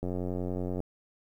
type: click train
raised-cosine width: 2 ms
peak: -21 dBFS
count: 71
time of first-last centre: 0.03-0.803 s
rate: 90.5 Hz
effects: 10-bit